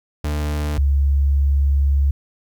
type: tone pair in turn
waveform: 40% pulse / sine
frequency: 74.5 / 69.91 Hz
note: D2 / C#2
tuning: +25 / +15 cents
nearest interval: minor second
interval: 110 cents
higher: first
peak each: -19 / -13 dBFS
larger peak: second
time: 0.24-0.78 / 0.78-2.11 s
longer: second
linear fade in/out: 5 ms
effects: 9-bit

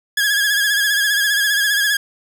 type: tone with vibrato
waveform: sawtooth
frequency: 1661.2 Hz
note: G#6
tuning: in tune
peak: -11 dBFS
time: 0.17-1.97 s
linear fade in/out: 5 ms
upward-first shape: sine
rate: 15 Hz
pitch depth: 56 cents each way
effects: none

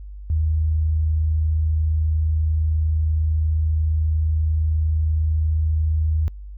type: tone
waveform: sine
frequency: 78.5 Hz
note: D#2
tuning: 16 cents sharp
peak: -17 dBFS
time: 0.3-6.28 s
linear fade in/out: 0 ms
effects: noise-tail reverb RT60 0.1 s tail -26 dB re dry + added 50 Hz sine -33 dBFS peak until 6.57 s

